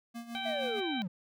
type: tone with tremolo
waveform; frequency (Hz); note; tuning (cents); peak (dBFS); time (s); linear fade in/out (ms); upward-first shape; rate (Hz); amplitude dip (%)
square; 234; A#3; +7; -39; 0.14-0.81; 20; sine; 6.4; 70
type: harmonic tone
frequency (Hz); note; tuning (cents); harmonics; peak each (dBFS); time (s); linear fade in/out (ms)
776; G5; -18; 1 / 2 / 3 / 4 / 5; -39 / -43 / -42 / -41 / -42; 0.35-1.02; 0
type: linear sweep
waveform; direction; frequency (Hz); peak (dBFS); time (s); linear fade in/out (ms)
triangle; down; 675 to 164.81; -31; 0.45-1.08; 10
effects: none